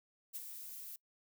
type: noise with ADSR envelope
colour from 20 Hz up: violet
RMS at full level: -42 dBFS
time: 0.33-0.96 s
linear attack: 28 ms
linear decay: 37 ms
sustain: -6 dB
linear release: 4 ms
effects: noise-tail reverb RT60 0.1 s tail -23 dB re dry